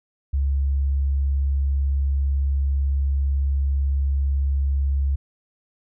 sine tone, 69 Hz, C#2, 7 cents flat, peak -18 dBFS, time 0.33-5.16 s, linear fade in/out 10 ms, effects none

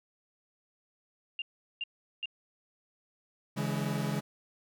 sine tone bursts, 2794 Hz, F7, in tune, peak -32 dBFS, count 3, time 1.39-2.257 s, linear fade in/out 2 ms, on 29 ms, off 390 ms
40% pulse chord, C# minor, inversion none, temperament equal with one note detuned, 142.16 / 164.81 / 207.7 Hz, C#3 / E3 / G#3, +44 / 0 / 0 cents, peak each -33 / -35 / -34 dBFS, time 3.56-4.21 s, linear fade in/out 20 ms
effects none

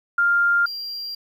sine / triangle tone pair in turn, 1399 / 4756 Hz, F6 / D8, +3 / +21 cents, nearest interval octave + major sixth, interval 2118 cents, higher second, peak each -15 / -27 dBFS, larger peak first, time 0.18-0.66 / 0.66-1.15 s, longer second, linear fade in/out 5 ms, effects 9-bit

